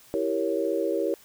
sine chord, E diminished seventh, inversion none, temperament equal, 329.6 / 392 / 466.2 / 554.4 Hz, E4 / G4 / Bb4 / Db5, 0 / 0 / 0 / 0 cents, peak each -29 dBFS, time 0.14-1.14 s, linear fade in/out 0 ms, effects white hiss -54 dBFS RMS until 1.24 s

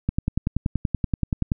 click train, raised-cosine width 5 ms, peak -9 dBFS, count 16, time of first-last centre 0.09-1.519 s, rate 10.5 Hz, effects none

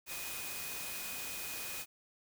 sine tone in noise, 2489 Hz, D#7, in tune, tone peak -47 dBFS, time 0.06-1.86 s, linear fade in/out 50 ms, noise white, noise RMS -42 dBFS, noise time 0.06-1.86 s, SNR -8 dB, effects none

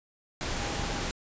sine tone in noise, 809 Hz, G#5, 46 cents flat, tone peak -42 dBFS, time 0.53-1.02 s, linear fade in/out 0 ms, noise pink, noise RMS -32 dBFS, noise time 0.41-1.11 s, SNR -13 dB, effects resampled to 16000 Hz

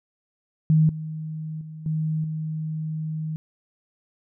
sine tone with level steps, 156.8 Hz, D#3, 14 cents sharp, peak -14 / -29 / -35 / -22 / -26 dBFS, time 0.7-3.36 s, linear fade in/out 0 ms, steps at 0.89 / 1.61 / 1.86 / 2.24 s, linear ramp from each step 2 ms, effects none

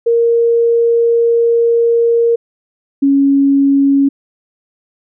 sine tone pair in turn, 466.2 / 277.2 Hz, A#4 / C#4, 0 / 0 cents, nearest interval major sixth, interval 900 cents, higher first, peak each -8 / -7 dBFS, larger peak second, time 0.06-2.36 / 3.02-4.09 s, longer first, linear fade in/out 10 ms, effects none

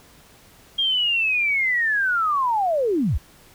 sine linear sweep, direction down, 3244 to 40.64 Hz, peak -18 dBFS, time 0.78-3.18 s, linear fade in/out 10 ms, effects pink hiss -51 dBFS RMS until 3.54 s

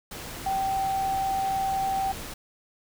sine tone in noise, 775 Hz, G5, 20 cents flat, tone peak -24 dBFS, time 0.46-2.12 s, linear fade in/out 5 ms, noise pink, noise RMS -38 dBFS, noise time 0.11-2.34 s, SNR +11 dB, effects none

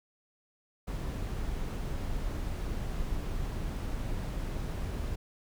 brown noise, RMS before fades -34 dBFS, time 0.87-5.16 s, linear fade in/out 10 ms, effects none

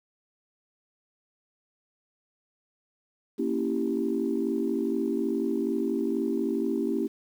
sine chord, A# diminished seventh, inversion none, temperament equal, 233.1 / 277.2 / 329.6 / 392 Hz, A#3 / C#4 / E4 / G4, 0 / 0 / 0 / 0 cents, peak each -30 dBFS, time 3.38-7.08 s, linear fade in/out 20 ms, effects tanh soft clip ceiling -15 dBFS + 9-bit

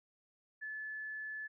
sine tone, 1730 Hz, A6, 30 cents flat, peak -40 dBFS, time 0.61-1.48 s, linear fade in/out 20 ms, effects none

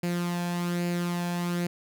sawtooth tone with flanger, 174.61 Hz, F3, in tune, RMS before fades -29 dBFS, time 0.03-1.67 s, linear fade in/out 5 ms, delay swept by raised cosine 0.42 to 1.22 ms, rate 1.2 Hz, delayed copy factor +0.5, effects none

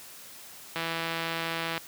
click train, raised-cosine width 0.3 ms, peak -15 dBFS, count 169, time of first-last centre 0.76-1.778 s, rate 165 Hz, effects white hiss -47 dBFS RMS until 1.87 s + high-pass 80 Hz 12 dB/octave

